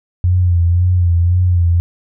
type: tone with vibrato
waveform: sine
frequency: 88 Hz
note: F2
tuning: 14 cents sharp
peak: -9 dBFS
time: 0.24-1.8 s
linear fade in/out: 0 ms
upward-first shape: sine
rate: 1.9 Hz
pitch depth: 54 cents each way
effects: none